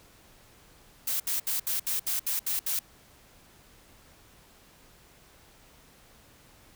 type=noise bursts; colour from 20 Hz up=blue; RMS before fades=-29 dBFS; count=9; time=1.07-2.792 s; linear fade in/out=5 ms; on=130 ms; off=69 ms; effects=pink hiss -57 dBFS RMS until 6.75 s